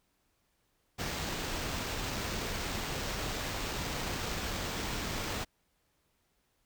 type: noise with sample-and-hold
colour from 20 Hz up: pink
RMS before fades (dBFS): -36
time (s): 0.98-5.45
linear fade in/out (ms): 20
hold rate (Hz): 11025
effects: pink hiss -75 dBFS RMS until 6.65 s